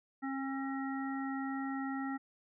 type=harmonic tone; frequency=270.2 Hz; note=C#4; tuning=44 cents flat; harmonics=1 / 3 / 5 / 7; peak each=-36 / -43 / -45 / -46 dBFS; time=0.22-2.18 s; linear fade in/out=20 ms; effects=none